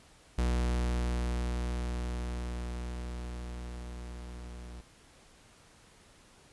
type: tone with level ramp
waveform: 45% pulse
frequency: 60.4 Hz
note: B1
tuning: 38 cents flat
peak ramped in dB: -26 to -43 dBFS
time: 0.38-4.81 s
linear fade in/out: 5 ms
effects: pink hiss -59 dBFS RMS until 6.52 s + resampled to 24000 Hz